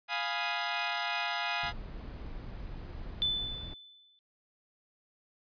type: chord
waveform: 15% pulse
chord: F half-diminished seventh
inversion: none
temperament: equal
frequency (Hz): 698.5 / 830.6 / 987.8 / 1244.5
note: F5 / Ab5 / Cb6 / Eb6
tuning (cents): 0 / 0 / 0 / 0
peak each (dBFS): -29 / -29 / -32 / -33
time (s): 0.08-1.73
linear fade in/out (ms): 50
type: noise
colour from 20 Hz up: brown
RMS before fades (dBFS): -42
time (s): 1.63-3.74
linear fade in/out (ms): 5
type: tone with exponential decay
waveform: sine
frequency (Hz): 3509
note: A7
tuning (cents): -5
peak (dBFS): -25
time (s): 3.22-4.19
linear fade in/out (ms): 0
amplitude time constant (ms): 210
effects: resampled to 11025 Hz